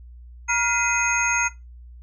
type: tone cluster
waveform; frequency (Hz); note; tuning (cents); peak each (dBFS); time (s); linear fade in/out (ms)
sine; 952 / 1409 / 2046 / 2504 / 6500; A#5 / F6 / C7 / D#7 / G#8; +36 / +15 / -39 / +10 / -38; -25; 0.48-1.49; 20
effects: noise-tail reverb RT60 0.2 s tail -17 dB re dry + added 60 Hz sine -40 dBFS peak until 2.02 s